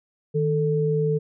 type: tone pair together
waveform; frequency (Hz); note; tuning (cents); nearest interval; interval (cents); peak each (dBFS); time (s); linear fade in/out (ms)
sine; 155.56 / 440.7; D#3 / A4; 0 / +3; octave + tritone; 1803; -22; 0.34-1.19; 20
effects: none